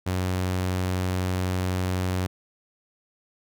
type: tone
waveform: sawtooth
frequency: 92 Hz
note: F#2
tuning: 9 cents flat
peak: -20 dBFS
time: 0.06-2.27 s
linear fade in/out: 10 ms
effects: none